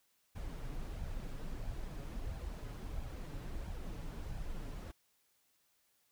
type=noise with flanger; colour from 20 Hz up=brown; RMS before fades=-42 dBFS; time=0.35-4.92 s; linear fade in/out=10 ms; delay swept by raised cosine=1.2 to 7.2 ms; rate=1.5 Hz; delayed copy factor=+0.5; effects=white hiss -75 dBFS RMS until 6.11 s